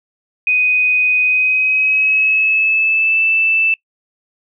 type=tone with pitch glide; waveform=sine; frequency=2497 to 2644 Hz; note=D#7 to E7; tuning=+6 to +5 cents; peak=-11 dBFS; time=0.47-3.74 s; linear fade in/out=2 ms; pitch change=+99 cents; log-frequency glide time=1.22-3.21 s; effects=noise-tail reverb RT60 0.1 s tail -23 dB re dry